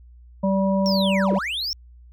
harmonic tone, 193.6 Hz, G3, 21 cents flat, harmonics 1 / 3 / 5, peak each -19 / -23 / -29 dBFS, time 0.43-1.39 s, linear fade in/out 10 ms
triangle linear two-way sweep, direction down then up, 5600 to 293.7 to 5600 Hz, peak -23 dBFS, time 0.86-1.73 s, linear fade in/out 0 ms, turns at 1.33 s
effects added 60 Hz sine -44 dBFS peak until 2.12 s

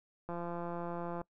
click train, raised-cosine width 1 ms, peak -27 dBFS, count 160, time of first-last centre 0.29-1.214 s, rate 172 Hz, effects noise-tail reverb RT60 0.1 s tail -23 dB re dry

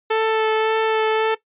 sawtooth tone with vibrato, 440 Hz, A4, in tune, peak -12 dBFS, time 0.1-1.35 s, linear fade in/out 10 ms, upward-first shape sine, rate 1.8 Hz, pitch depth 11 cents each way, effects noise-tail reverb RT60 0.1 s tail -17 dB re dry + resampled to 8000 Hz

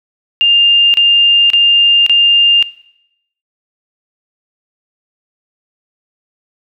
sine tone bursts, 2804 Hz, F7, 6 cents sharp, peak -6 dBFS, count 4, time 0.41-2.626 s, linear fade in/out 0 ms, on 530 ms, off 32 ms, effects noise-tail reverb RT60 0.8 s tail -18 dB re dry

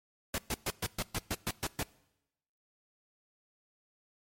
pink noise bursts, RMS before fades -33 dBFS, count 10, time 0.34-1.83 s, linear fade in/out 2 ms, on 41 ms, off 120 ms, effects noise-tail reverb RT60 0.9 s tail -22 dB re dry + MP3 64 kbps

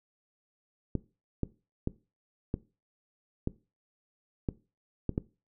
clicks, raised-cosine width 3 ms, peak -16 dBFS, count 8, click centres 0.953 / 1.433 / 1.874 / 2.541 / 3.474 / 4.488 / 5.093 / 5.179 s, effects noise-tail reverb RT60 0.3 s tail -19 dB re dry

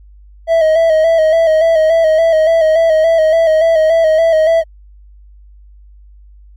triangle tone with vibrato, 644 Hz, E5, 41 cents flat, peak -5 dBFS, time 0.47-4.64 s, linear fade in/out 50 ms, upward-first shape square, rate 3.5 Hz, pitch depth 42 cents each way, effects added 50 Hz sine -37 dBFS peak until 6.56 s + MP3 64 kbps

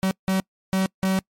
45% pulse tone bursts at uneven times, 190 Hz, F#3, 46 cents sharp, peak -19 dBFS, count 4, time 0.03-0.11 / 0.28-0.4 / 0.73-0.86 / 1.03-1.19 s, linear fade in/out 0 ms, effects noise-tail reverb RT60 0.1 s tail -26 dB re dry + MP3 64 kbps

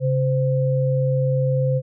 sine tone pair together, 135.8 / 515.8 Hz, C#3 / C5, -35 / -25 cents, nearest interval octave + major seventh, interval 2310 cents, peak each -18 / -22 dBFS, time 0-1.82 s, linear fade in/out 50 ms, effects none

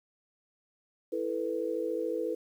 sine chord, E suspended fourth, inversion none, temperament equal, 329.6 / 440 / 493.9 Hz, E4 / A4 / B4, 0 / 0 / 0 cents, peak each -35 / -34 / -33 dBFS, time 1.12-2.35 s, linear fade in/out 10 ms, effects 10-bit

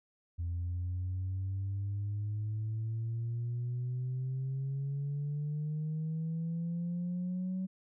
sine exponential sweep, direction up, 85 to 188.7 Hz, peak -31 dBFS, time 0.38-7.67 s, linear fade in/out 20 ms, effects tanh soft clip ceiling -30 dBFS

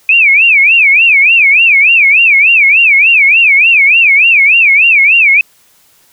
sine tone with vibrato, 2450 Hz, D#7, 27 cents flat, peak -3 dBFS, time 0.09-5.41 s, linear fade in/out 2 ms, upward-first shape sine, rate 3.4 Hz, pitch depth 220 cents each way, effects white hiss -48 dBFS RMS until 6.12 s

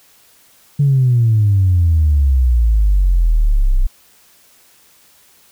sine exponential sweep, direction down, 145.5 to 30.26 Hz, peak -8 dBFS, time 0.79-3.87 s, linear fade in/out 10 ms, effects tanh soft clip ceiling -5 dBFS + white hiss -50 dBFS RMS until 5.51 s

